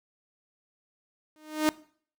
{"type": "tone with exponential growth", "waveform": "sawtooth", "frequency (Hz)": 307.9, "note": "D#4", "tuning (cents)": -18, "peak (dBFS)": -15, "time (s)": [1.36, 1.69], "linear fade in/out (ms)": 0, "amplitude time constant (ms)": 70, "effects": ["noise-tail reverb RT60 0.5 s tail -20 dB re dry"]}